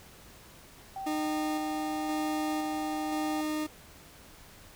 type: tone with pitch glide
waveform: sine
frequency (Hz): 775 to 782.2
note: G5 to G5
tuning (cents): -20 to -4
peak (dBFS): -35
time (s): 0.96-3.41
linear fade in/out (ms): 2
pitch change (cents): +16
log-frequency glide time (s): 1.12-2.03
type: tone with tremolo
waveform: 40% pulse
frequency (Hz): 306.3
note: D#4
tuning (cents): -27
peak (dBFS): -29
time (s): 1.06-3.67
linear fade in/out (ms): 10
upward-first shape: square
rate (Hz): 0.97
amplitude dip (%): 25
effects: pink hiss -53 dBFS RMS until 4.75 s